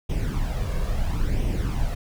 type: noise with flanger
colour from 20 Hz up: brown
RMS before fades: -24 dBFS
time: 0.09-1.95 s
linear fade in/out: 10 ms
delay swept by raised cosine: 0.34 to 1.84 ms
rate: 0.74 Hz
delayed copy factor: +0.6
effects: none